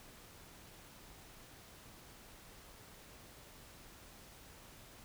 silence, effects pink hiss -57 dBFS RMS until 5.04 s

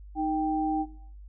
sine tone pair together, 311.1 / 784.9 Hz, D#4 / G5, 0 / +2 cents, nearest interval octave + major third, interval 1602 cents, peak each -28 dBFS, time 0.15-0.86 s, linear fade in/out 50 ms, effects noise-tail reverb RT60 0.6 s tail -17 dB re dry + added 50 Hz sine -43 dBFS peak until 1.28 s

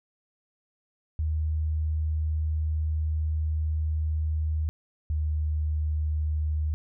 sine tone pair in turn, 77.78 / 76.62 Hz, D#2 / D#2, 0 / -26 cents, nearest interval unison, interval 26 cents, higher first, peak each -24 / -24 dBFS, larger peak neither, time 1.19-4.69 / 5.1-6.74 s, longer first, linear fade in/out 0 ms, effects none

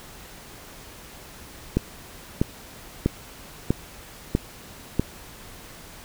click train, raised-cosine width 3 ms, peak -6 dBFS, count 6, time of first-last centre 1.77-4.996 s, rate 1.55 Hz, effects pink hiss -44 dBFS RMS until 6.04 s

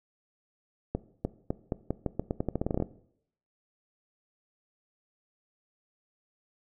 accelerating click train, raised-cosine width 2 ms, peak -15 dBFS, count 18, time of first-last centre 0.95-2.824 s, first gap 300 ms, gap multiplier 0.85, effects noise-tail reverb RT60 0.7 s tail -18 dB re dry

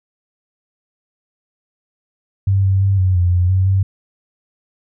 sine tone with pitch steps, 97.6 / 96.2 / 97.9 / 93 / 88.6 / 89.3 / 94.1 / 96.2 Hz, G2 / G2 / G2 / F#2 / F2 / F2 / F#2 / G2, -7 / -32 / -2 / +9 / +25 / +39 / +30 / -32 cents, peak -11 dBFS, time 2.47-3.83 s, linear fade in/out 5 ms, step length 170 ms, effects none

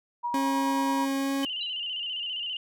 sine tone with tremolo, 958 Hz, A#5, 47 cents sharp, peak -26 dBFS, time 0.23-1.06 s, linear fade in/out 20 ms, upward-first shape triangle, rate 9.3 Hz, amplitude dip 30%
40% pulse tone with pitch glide, 272.2 to 274.3 Hz, C#4 to C#4, -31 to -18 cents, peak -25 dBFS, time 0.34-1.45 s, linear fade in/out 2 ms, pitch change +13 cents, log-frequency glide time 1.16-1.33 s
sine tone with vibrato, 2924 Hz, F#7, 21 cents flat, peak -30 dBFS, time 1.43-2.57 s, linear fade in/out 2 ms, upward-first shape square, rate 15 Hz, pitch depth 61 cents each way
sine tone with exponential decay, 3951 Hz, B7, in tune, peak -32 dBFS, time 1.61-1.77 s, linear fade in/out 2 ms, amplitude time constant 33 ms
effects none

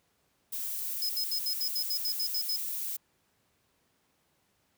violet noise, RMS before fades -35 dBFS, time 0.52-2.97 s, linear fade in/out 10 ms
sine tone bursts, 5100 Hz, D#8, 42 cents sharp, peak -29 dBFS, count 11, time 1.02-2.562 s, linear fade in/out 2 ms, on 72 ms, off 75 ms
effects pink hiss -72 dBFS RMS until 4.77 s + high-pass 80 Hz 12 dB/octave

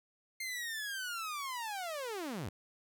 sawtooth linear sweep, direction down, 2119 to 76.1 Hz, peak -34 dBFS, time 0.4-2.49 s, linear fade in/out 5 ms, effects none

